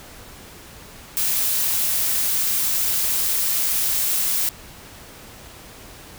blue noise, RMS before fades -21 dBFS, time 1.17-4.49 s, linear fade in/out 0 ms, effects pink hiss -42 dBFS RMS until 6.18 s

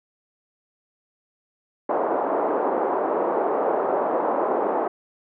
pink band-pass noise, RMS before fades -23 dBFS, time 1.89-4.88 s, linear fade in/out 5 ms, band 350 to 990 Hz, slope 24 dB/octave, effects none

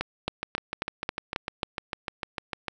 two click trains, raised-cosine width 0.3 ms, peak -14 / -11 dBFS, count 17 / 7, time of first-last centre 0.28-2.682 / 0.01-1.632 s, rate 6.66 / 3.7 Hz, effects none

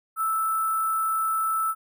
sine tone with sample-and-hold, 1318.5 Hz, E6, in tune, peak -22 dBFS, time 0.16-1.75 s, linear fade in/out 50 ms, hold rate 11025 Hz, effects none

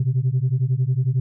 sine beating tone pair, 123.5 / 134.5 Hz, B2 / C3, 0 / +48 cents, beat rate 11 Hz, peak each -19 dBFS, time 0-1.2 s, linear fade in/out 5 ms, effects tanh soft clip ceiling -13 dBFS

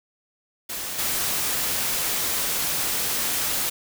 white noise with level steps, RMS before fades -31 / -25 dBFS, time 0.69-3.7 s, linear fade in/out 10 ms, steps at 0.98 s, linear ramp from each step 10 ms, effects none

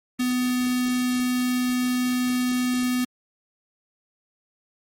square tone with notch filter, 249.9 Hz, B3, 21 cents sharp, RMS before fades -23 dBFS, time 0.19-3.05 s, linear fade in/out 10 ms, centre 650 Hz, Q 0.56, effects MP3 64 kbps

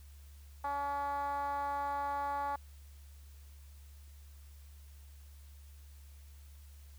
10% pulse tone with band-pass filter, 283.6 Hz, C#4, 40 cents sharp, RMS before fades -36 dBFS, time 0.64-2.56 s, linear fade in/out 5 ms, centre 920 Hz, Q 4.9, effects added 71 Hz sine -51 dBFS peak until 6.98 s + white hiss -65 dBFS RMS until 6.98 s

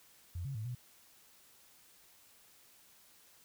sine tone with pitch steps, 87.4 / 136.5 / 108.7 / 123.5 Hz, F2 / C#3 / A2 / B2, +2 / -26 / -21 / 0 cents, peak -37 dBFS, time 0.35-0.75 s, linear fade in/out 5 ms, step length 100 ms, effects white hiss -63 dBFS RMS until 3.44 s

